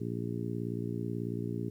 harmonic tone, 58.27 Hz, A#1, in tune, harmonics 2 / 3 / 4 / 5 / 6 / 7, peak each -37 / -39 / -40 / -41 / -42 / -42 dBFS, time 0-1.7 s, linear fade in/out 10 ms, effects 11-bit

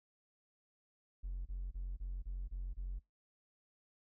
triangle tone bursts, 45 Hz, F#1, 47 cents flat, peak -35 dBFS, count 7, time 1.23-2.996 s, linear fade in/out 20 ms, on 230 ms, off 26 ms, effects noise-tail reverb RT60 0.2 s tail -26 dB re dry + tanh soft clip ceiling -35 dBFS

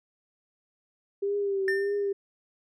sine tone with vibrato, 395.8 Hz, G4, 17 cents sharp, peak -25 dBFS, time 1.22-2.13 s, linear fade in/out 10 ms, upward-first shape triangle, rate 1.7 Hz, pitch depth 57 cents each way
triangle tone with exponential decay, 1800 Hz, A6, 39 cents sharp, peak -22 dBFS, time 1.68-2.13 s, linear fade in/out 1 ms, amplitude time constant 96 ms
effects none

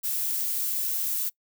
violet noise, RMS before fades -28 dBFS, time 0.03-1.3 s, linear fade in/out 20 ms, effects noise-tail reverb RT60 0.1 s tail -23 dB re dry

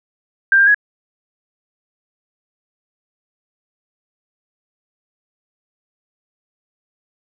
sine tone with pitch steps, 1584 / 1596 / 1669 Hz, G6 / G6 / G#6, +18 / +31 / +8 cents, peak -8 dBFS, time 0.52-0.745 s, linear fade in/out 2 ms, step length 75 ms, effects none

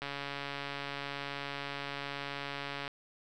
click train, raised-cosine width 0.3 ms, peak -22 dBFS, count 404, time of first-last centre 0.02-2.878 s, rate 141 Hz, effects none

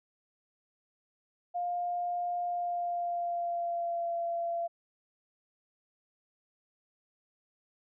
sine tone with pitch glide, 705 to 682.2 Hz, F5 to F5, +16 to -41 cents, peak -30 dBFS, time 1.54-4.68 s, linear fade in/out 20 ms, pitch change -57 cents, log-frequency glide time 2.43-4.14 s, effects none

